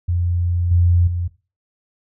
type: tone with level steps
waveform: sine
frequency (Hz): 87.31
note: F2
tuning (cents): 0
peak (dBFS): -16 / -11 / -19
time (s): 0.08-1.28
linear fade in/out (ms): 10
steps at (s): 0.71 / 1.07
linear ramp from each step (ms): 5
effects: noise-tail reverb RT60 0.3 s tail -17 dB re dry